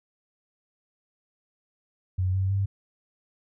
sine tone with pitch steps, 92.5 / 95.38 / 98.34 Hz, F#2 / G2 / G2, 0 / -47 / +6 cents, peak -22 dBFS, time 2.18-2.66 s, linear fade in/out 10 ms, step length 160 ms, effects none

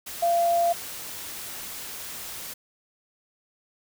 sine tone in noise, 686 Hz, F5, 31 cents flat, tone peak -19 dBFS, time 0.22-0.73 s, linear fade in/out 10 ms, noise white, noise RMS -37 dBFS, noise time 0.06-2.54 s, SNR +15 dB, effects none

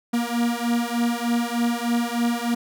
45% pulse beating tone pair, 235 / 238.3 Hz, A#3 / A#3, +14 / +38 cents, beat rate 3.3 Hz, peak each -24 dBFS, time 0.13-2.55 s, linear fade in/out 10 ms, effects none

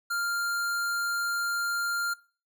square tone, 1396.9 Hz, F6, in tune, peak -28 dBFS, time 0.1-2.14 s, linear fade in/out 10 ms, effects noise-tail reverb RT60 0.4 s tail -21 dB re dry

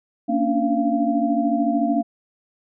sine tone cluster, 231.3 / 278.2 / 291.7 / 688 Hz, A#3 / C#4 / D4 / F5, -13 / +6 / -12 / -26 cents, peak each -23 dBFS, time 0.28-2.03 s, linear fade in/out 20 ms, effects none

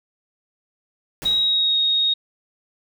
pink noise with exponential decay, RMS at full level -32 dBFS, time 1.22-1.73 s, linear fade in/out 0 ms, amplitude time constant 110 ms
sine tone with pitch glide, 3811 to 3743 Hz, A#7 to A#7, +38 to +6 cents, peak -16 dBFS, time 1.25-2.14 s, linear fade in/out 10 ms, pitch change -32 cents, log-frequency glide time 1.41-1.77 s
effects none

